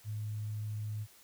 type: tone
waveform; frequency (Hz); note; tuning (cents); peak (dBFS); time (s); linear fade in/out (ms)
sine; 106.6; G#2; +46; -35; 0.04-1.07; 50
effects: white hiss -60 dBFS RMS until 1.23 s